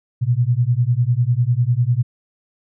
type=beating tone pair; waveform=sine; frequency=116.7 / 126.7 Hz; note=A#2 / B2; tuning=+2 / +45 cents; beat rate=10 Hz; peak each=-17 dBFS; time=0.21-2.03 s; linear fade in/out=20 ms; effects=none